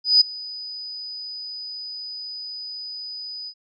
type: tone with ADSR envelope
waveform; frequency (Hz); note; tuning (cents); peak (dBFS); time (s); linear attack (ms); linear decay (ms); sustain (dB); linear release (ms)
sine; 4978; D#8; 0; -9; 0.04-3.54; 170; 8; -22; 63
effects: none